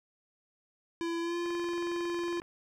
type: tone with pitch glide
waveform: square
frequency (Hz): 336.4 to 345.3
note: E4 to F4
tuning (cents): +35 to -20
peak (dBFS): -32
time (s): 1.01-2.4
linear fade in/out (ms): 0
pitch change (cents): +45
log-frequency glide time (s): 1.21-1.36
type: click train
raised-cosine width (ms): 0.5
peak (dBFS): -32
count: 22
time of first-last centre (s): 1.46-2.419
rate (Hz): 21.9
effects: low-pass 6000 Hz 12 dB/octave + 10-bit